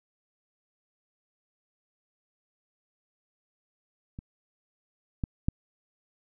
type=clicks; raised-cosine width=5 ms; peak=-26 / -16 / -12 dBFS; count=3; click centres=4.189 / 5.238 / 5.485 s; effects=none